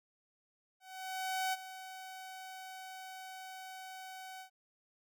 sawtooth tone with ADSR envelope, 754 Hz, F#5, 32 cents sharp, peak -28 dBFS, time 0.8-4.5 s, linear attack 730 ms, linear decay 28 ms, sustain -14 dB, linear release 97 ms, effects none

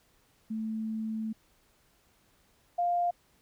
sine tone pair in turn, 220 / 700.5 Hz, A3 / F5, 0 / +5 cents, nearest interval octave + minor sixth, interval 2005 cents, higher second, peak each -31 / -25 dBFS, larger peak second, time 0.5-1.33 / 2.78-3.11 s, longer first, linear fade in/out 10 ms, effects pink hiss -67 dBFS RMS until 3.41 s

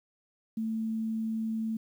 sine tone, 222.1 Hz, A3, 16 cents sharp, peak -29 dBFS, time 0.57-1.77 s, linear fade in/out 5 ms, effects 10-bit

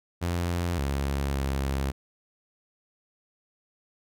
sawtooth tone with pitch steps, 86.8 / 69.4 / 68 Hz, F2 / C#2 / C#2, -10 / +3 / -33 cents, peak -22 dBFS, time 0.21-1.92 s, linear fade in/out 20 ms, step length 570 ms, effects none

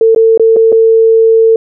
sine tone with dropouts, 450 Hz, A4, 39 cents sharp, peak -3 dBFS, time 0.01-1.56 s, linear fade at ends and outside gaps 2 ms, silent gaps 0.148-0.161 / 0.376-0.396 / 0.563-0.567 / 0.72-0.725 s, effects none

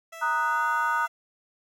15% pulse tone with pitch glide, 659.3 to 681.4 Hz, E5 to F5, 0 to -43 cents, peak -33 dBFS, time 0.12-1.08 s, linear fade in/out 10 ms, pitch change +57 cents, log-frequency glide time 0.35-0.66 s
sine chord, D# minor, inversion second, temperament equal, 932.3 / 1244.5 / 1480 Hz, A#5 / D#6 / F#6, 0 / 0 / 0 cents, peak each -27 dBFS, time 0.21-1.07 s, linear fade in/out 20 ms
effects none

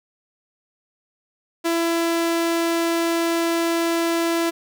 sawtooth tone, 334.8 Hz, E4, 27 cents sharp, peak -15 dBFS, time 1.64-4.51 s, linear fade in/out 20 ms, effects none

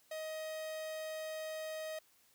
45% pulse tone, 629 Hz, D#5, 19 cents sharp, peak -40 dBFS, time 0.11-1.99 s, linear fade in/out 5 ms, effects white hiss -69 dBFS RMS until 2.34 s

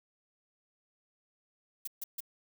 violet noise bursts, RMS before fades -38 dBFS, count 3, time 1.85-2.205 s, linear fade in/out 5 ms, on 25 ms, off 140 ms, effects none

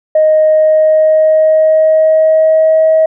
sine tone with pitch glide, 622.3 to 636.1 Hz, D#5 to D#5, 0 to +38 cents, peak -4 dBFS, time 0.15-3.06 s, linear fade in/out 5 ms, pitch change +38 cents, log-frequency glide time 0.47-2.85 s, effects tanh soft clip ceiling -1 dBFS

